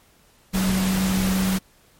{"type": "tone in noise", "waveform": "sine", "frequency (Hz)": 189, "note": "F#3", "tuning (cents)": 37, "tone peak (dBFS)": -19, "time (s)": [0.53, 1.59], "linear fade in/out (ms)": 20, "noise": "pink", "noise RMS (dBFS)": -27, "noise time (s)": [0.53, 1.59], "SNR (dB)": 5, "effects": ["pink hiss -57 dBFS RMS until 1.99 s", "MP3 64 kbps"]}